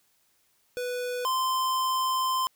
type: tone pair in turn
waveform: square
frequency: 493.9 / 1037.8 Hz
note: B4 / C6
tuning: 0 / -14 cents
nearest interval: octave + minor second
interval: 1286 cents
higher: second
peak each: -30 / -25 dBFS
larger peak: second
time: 0.77-1.25 / 1.25-2.47 s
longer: second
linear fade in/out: 0 ms
effects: white hiss -68 dBFS RMS until 2.55 s